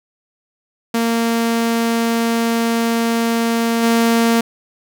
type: tone with level steps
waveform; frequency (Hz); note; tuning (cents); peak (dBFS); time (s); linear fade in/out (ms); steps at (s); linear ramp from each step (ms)
sawtooth; 230.6; A#3; -19; -11 / -8; 0.94-4.41; 5; 3.82; 20
effects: none